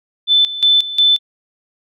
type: tone with tremolo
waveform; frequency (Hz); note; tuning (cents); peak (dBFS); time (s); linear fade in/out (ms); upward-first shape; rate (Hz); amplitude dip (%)
sine; 3520; A7; 0; -8; 0.27-1.19; 50; square; 2.8; 80
effects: none